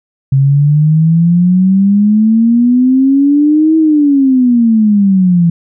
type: exponential two-way sweep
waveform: sine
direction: up then down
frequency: 133.8 to 321.7 to 166.9 Hz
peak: -5 dBFS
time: 0.32-5.5 s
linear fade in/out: 5 ms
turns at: 3.77 s
effects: none